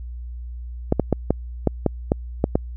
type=clicks; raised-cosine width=2 ms; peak=-3 dBFS; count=9; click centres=0.924 / 0.997 / 1.127 / 1.306 / 1.673 / 1.863 / 2.119 / 2.441 / 2.555 s; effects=added 60 Hz sine -30 dBFS peak until 2.76 s